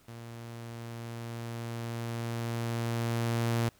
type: tone with level ramp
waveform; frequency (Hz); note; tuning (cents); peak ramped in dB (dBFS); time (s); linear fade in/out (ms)
sawtooth; 116.54; A#2; 0; -39 to -22; 0.08-3.69; 5
effects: pink hiss -63 dBFS RMS until 3.79 s